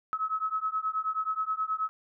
sine beating tone pair, 1283 / 1292.4 Hz, E6 / E6, -47 / -35 cents, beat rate 9.4 Hz, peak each -31 dBFS, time 0.13-1.89 s, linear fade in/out 0 ms, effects none

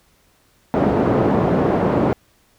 pink band-pass noise, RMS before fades -17 dBFS, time 0.74-2.13 s, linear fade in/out 0 ms, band 170 to 680 Hz, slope 12 dB/octave, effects pink hiss -58 dBFS RMS until 2.58 s

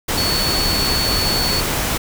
sine tone in noise, 4435 Hz, C#8, in tune, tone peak -19 dBFS, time 0.17-1.61 s, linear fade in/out 10 ms, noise pink, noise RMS -20 dBFS, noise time 0.08-1.98 s, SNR -2 dB, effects none

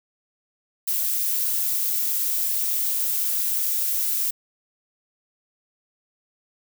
violet noise with amplitude modulation, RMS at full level -21 dBFS, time 0.87-4.31 s, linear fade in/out 10 ms, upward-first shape sine, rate 215 Hz, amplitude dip 60%, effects none

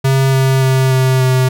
square tone with pitch steps, 134.2 / 132.97 / 131.74 / 130.53 / 129.33 Hz, C3 / C3 / C3 / C3 / C3, +44 / +28 / +12 / -4 / -20 cents, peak -10 dBFS, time 0.04-1.49 s, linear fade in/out 10 ms, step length 290 ms, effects none

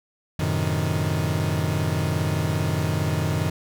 40% pulse chord, F# diminished seventh, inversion none, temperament equal, 92.5 / 110 / 130.81 / 155.56 Hz, F#2 / A2 / C3 / Eb3, 0 / 0 / 0 / 0 cents, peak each -26 / -29 / -29 / -24 dBFS, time 0.39-3.5 s, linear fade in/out 5 ms, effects none

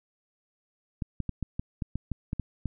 clicks, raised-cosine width 5 ms, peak -18 dBFS, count 11, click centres 1.022 / 1.203 / 1.293 / 1.427 / 1.595 / 1.822 / 1.956 / 2.117 / 2.331 / 2.397 / 2.657 s, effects none

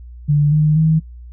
sine tone with pitch steps, 146.83 / 152.62 / 158.65 Hz, D3 / D#3 / D#3, 0 / -33 / +34 cents, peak -10 dBFS, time 0.28-1 s, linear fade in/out 20 ms, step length 240 ms, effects noise-tail reverb RT60 0.1 s tail -22 dB re dry + added 60 Hz sine -33 dBFS peak until 1.32 s

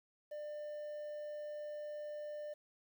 triangle tone, 597 Hz, D5, 28 cents sharp, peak -40 dBFS, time 0.31-2.54 s, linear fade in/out 10 ms, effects 11-bit

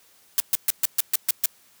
blue noise bursts, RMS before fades -19 dBFS, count 8, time 0.38-1.458 s, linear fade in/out 0 ms, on 21 ms, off 130 ms, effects white hiss -57 dBFS RMS until 1.8 s + high-pass 60 Hz 12 dB/octave

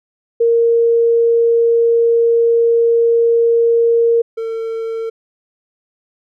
sine / triangle tone pair in turn, 464.6 / 452.2 Hz, A#4 / A4, -6 / +47 cents, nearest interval unison, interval 47 cents, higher first, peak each -9 / -17 dBFS, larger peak first, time 0.4-4.22 / 4.37-5.1 s, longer first, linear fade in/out 10 ms, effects none

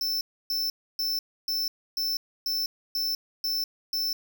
square tone bursts, 5320 Hz, E8, 15 cents sharp, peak -26 dBFS, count 9, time 0.01-4.13 s, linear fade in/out 2 ms, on 200 ms, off 290 ms, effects none

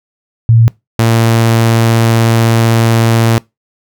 sine / sawtooth tone pair in turn, 114.5 / 114.5 Hz, A#2 / A#2, -31 / -31 cents, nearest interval unison, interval 0 cents, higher neither, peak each -3 dBFS, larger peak neither, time 0.49-0.68 / 0.99-3.38 s, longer second, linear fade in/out 0 ms, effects noise-tail reverb RT60 0.2 s tail -23 dB re dry

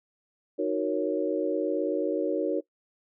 sine chord, D# minor seventh, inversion none, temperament equal, 311.1 / 370 / 466.2 / 554.4 Hz, D#4 / F#4 / A#4 / C#5, 0 / 0 / 0 / 0 cents, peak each -30 dBFS, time 0.58-2.61 s, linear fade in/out 20 ms, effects noise-tail reverb RT60 0.1 s tail -20 dB re dry

